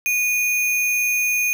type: tone with sample-and-hold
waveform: sine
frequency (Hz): 2461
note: D#7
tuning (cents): -20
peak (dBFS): -17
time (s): 0.06-1.53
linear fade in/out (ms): 0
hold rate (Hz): 8820
effects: none